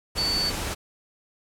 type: tone in noise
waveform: sine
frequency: 4500 Hz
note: C#8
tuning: 25 cents sharp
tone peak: -23 dBFS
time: 0.17-0.51 s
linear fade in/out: 20 ms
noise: pink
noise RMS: -30 dBFS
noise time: 0.15-0.75 s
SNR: +4 dB
effects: low-pass 12000 Hz 12 dB/octave